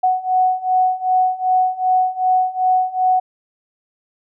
sine beating tone pair, 740 / 742.6 Hz, F#5 / F#5, 0 / +6 cents, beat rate 2.6 Hz, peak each -18 / -16 dBFS, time 0.03-3.2 s, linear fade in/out 10 ms, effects none

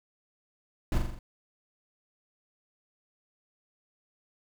brown noise with echo, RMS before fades -26 dBFS, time 0.92-0.98 s, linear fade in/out 2 ms, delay 42 ms, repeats 5, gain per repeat -4 dB, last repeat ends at 1.19 s, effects none

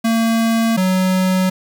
square tone pair in turn, 227.1 / 186.12 Hz, A#3 / F#3, -45 / +10 cents, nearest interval minor third, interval 345 cents, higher first, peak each -14 dBFS, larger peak neither, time 0.04-0.77 / 0.77-1.5 s, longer neither, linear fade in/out 10 ms, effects 8-bit

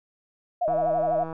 sine tone with vibrato, 662 Hz, E5, 7 cents sharp, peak -21 dBFS, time 0.61-1.24 s, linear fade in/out 10 ms, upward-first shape sine, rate 12 Hz, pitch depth 150 cents each way
click train, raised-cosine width 1 ms, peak -22 dBFS, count 106, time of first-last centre 0.68-1.328 s, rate 162 Hz
effects none

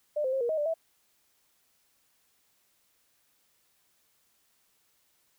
sine tone with pitch steps, 597 / 520 / 534 / 474.8 / 631 / 590 / 652 Hz, D5 / C5 / C5 / A#4 / D#5 / D5 / E5, +28 / -11 / +35 / +32 / +24 / +8 / -19 cents, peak -26 dBFS, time 0.16-0.741 s, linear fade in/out 10 ms, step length 83 ms, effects white hiss -70 dBFS RMS until 5.38 s

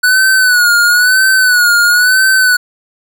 square tone with vibrato, 1478 Hz, F#6, 2 cents flat, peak -7 dBFS, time 0.03-2.57 s, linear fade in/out 10 ms, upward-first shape sine, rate 1 Hz, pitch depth 72 cents each way, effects none

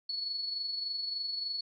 sine tone with amplitude modulation, 4400 Hz, C#8, 14 cents flat, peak -31 dBFS, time 0.09-1.61 s, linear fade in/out 5 ms, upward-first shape sine, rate 23.4 Hz, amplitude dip 45%, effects none

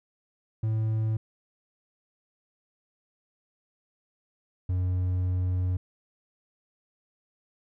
triangle tone pair in turn, 110 / 91.12 Hz, A2 / F#2, 0 / -26 cents, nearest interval minor third, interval 326 cents, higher first, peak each -22 dBFS, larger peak neither, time 0.63-1.17 / 4.69-5.77 s, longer second, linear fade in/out 5 ms, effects none

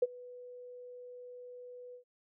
sine tone with ADSR envelope, 493.9 Hz, B4, in tune, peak -22 dBFS, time 0.02-2.04 s, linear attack 7 ms, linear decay 33 ms, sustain -24 dB, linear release 100 ms, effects none

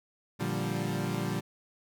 30% pulse chord, G minor seventh, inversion first, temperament equal, 116.54 / 146.83 / 174.61 / 196 Hz, Bb2 / D3 / F3 / G3, 0 / 0 / 0 / 0 cents, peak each -33 dBFS, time 0.39-1.41 s, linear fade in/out 20 ms, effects none

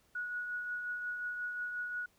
sine tone with tremolo, 1461 Hz, F#6, 22 cents flat, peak -34 dBFS, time 0.15-2.06 s, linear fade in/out 5 ms, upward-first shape triangle, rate 5.6 Hz, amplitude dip 40%, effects pink hiss -70 dBFS RMS until 2.18 s

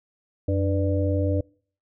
harmonic tone with a mistuned harmonic, 98.6 Hz, G2, 11 cents sharp, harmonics 1 / 3 / 5 / 6, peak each -22 / -27 / -29 / -30 dBFS, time 0.48-1.41 s, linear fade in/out 5 ms, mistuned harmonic 1, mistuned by -140 cents, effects noise-tail reverb RT60 0.5 s tail -26 dB re dry

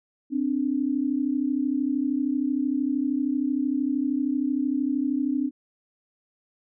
sine tone pair together, 260.5 / 293.5 Hz, C4 / D4, -7 / -1 cents, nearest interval major second, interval 206 cents, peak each -25 dBFS, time 0.3-5.51 s, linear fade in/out 50 ms, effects none

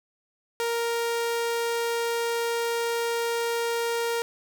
sawtooth tone, 466.6 Hz, A#4, 2 cents sharp, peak -21 dBFS, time 0.6-4.22 s, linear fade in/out 0 ms, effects none

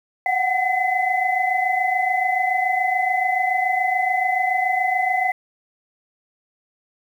sine tone cluster, 731 / 758 / 2028 Hz, F#5 / F#5 / B6, -21 / +42 / +45 cents, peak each -22 dBFS, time 0.26-5.32 s, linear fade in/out 2 ms, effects 8-bit

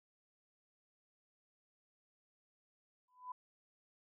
sine tone with exponential growth, 1000 Hz, B5, 21 cents sharp, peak -39 dBFS, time 3.08-3.32 s, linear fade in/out 5 ms, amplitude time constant 51 ms, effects none

